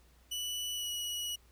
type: tone with pitch glide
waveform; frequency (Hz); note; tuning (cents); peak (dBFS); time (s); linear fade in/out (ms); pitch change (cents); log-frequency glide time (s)
sawtooth; 2960 to 2921; F#7 to F#7; 0 to -23; -32; 0.31-1.36; 10; -23; 0.74-0.89
effects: added 60 Hz sine -61 dBFS peak until 1.51 s + pink hiss -67 dBFS RMS until 1.51 s